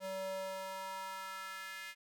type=tone with high-pass filter sweep; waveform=square; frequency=190.6 Hz; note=G3; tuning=48 cents flat; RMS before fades=-43 dBFS; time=0-1.95 s; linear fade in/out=50 ms; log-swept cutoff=440 to 2000 Hz; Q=2.6; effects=none